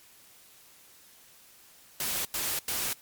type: noise bursts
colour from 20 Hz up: white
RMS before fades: -31 dBFS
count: 3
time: 2-2.93 s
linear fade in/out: 2 ms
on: 250 ms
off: 90 ms
effects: white hiss -56 dBFS RMS until 3.01 s + MP3 96 kbps